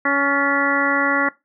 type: harmonic tone with a mistuned harmonic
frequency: 280 Hz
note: C#4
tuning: 18 cents sharp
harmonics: 1 / 2 / 3 / 4 / 5 / 6 / 7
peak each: -23 / -25 / -28 / -23 / -23 / -23 / -22 dBFS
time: 0.05-1.29 s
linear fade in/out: 5 ms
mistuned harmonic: 6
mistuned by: +47 cents
effects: noise-tail reverb RT60 0.2 s tail -19 dB re dry